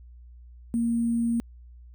sine tone with sample-and-hold, 233.1 Hz, A#3, in tune, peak -22 dBFS, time 0.74-1.4 s, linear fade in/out 0 ms, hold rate 8820 Hz, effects added 60 Hz sine -45 dBFS peak until 1.94 s

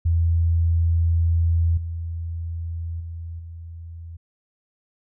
sine tone with level steps, 83.5 Hz, E2, 23 cents sharp, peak -16 / -26 / -30 / -34 dBFS, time 0.05-4.17 s, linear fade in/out 10 ms, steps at 1.77 / 3 / 3.39 s, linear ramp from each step 5 ms, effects none

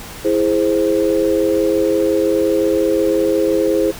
sine chord, E augmented, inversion none, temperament equal, 329.6 / 415.3 / 523.3 Hz, E4 / G#4 / B#4, 0 / 0 / 0 cents, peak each -17 dBFS, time 0.24-3.92 s, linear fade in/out 20 ms, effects pink hiss -33 dBFS RMS until 3.99 s

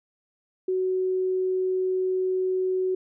sine tone, 372.5 Hz, F#4, 12 cents sharp, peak -22 dBFS, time 0.68-2.95 s, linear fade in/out 5 ms, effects none

